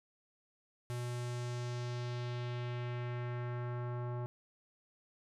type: tone with low-pass filter sweep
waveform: square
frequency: 121.8 Hz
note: B2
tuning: 24 cents flat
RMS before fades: -39 dBFS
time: 0.9-4.26 s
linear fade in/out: 0 ms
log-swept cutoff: 11000 to 1000 Hz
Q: 1.4
effects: none